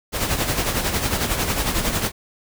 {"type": "noise with tremolo", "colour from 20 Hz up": "pink", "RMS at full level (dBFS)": -20, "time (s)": [0.12, 2.12], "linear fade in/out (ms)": 50, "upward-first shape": "sine", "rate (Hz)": 11, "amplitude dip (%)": 55, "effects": []}